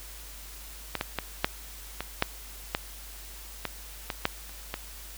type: clicks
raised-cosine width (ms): 0.3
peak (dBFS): -12 / -12 / -12 / -6 / -15 / -6 / -9 / -13 / -14 / -7 / -30 / -15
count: 12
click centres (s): 0.953 / 1.011 / 1.187 / 1.445 / 2.006 / 2.224 / 2.749 / 3.653 / 4.102 / 4.254 / 4.494 / 4.741
effects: added 50 Hz sine -45 dBFS peak until 5.17 s + white hiss -46 dBFS RMS until 5.17 s